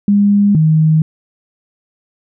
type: tone pair in turn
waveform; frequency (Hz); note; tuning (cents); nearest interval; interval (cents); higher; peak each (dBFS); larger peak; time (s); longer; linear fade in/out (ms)
sine; 203 / 157.11; G#3 / D#3; -39 / +17; major third; 444; first; -7; neither; 0.08-0.55 / 0.55-1.02; neither; 2
effects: none